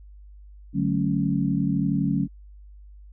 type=chord; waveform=sine; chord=D major seventh; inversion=none; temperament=equal with one note detuned; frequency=146.83 / 188.12 / 220 / 277.2 Hz; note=D3 / F#3 / A3 / C#4; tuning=0 / +29 / 0 / 0 cents; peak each=-26 / -25 / -28 / -26 dBFS; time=0.73-2.28 s; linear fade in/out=50 ms; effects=added 50 Hz sine -43 dBFS peak until 3.12 s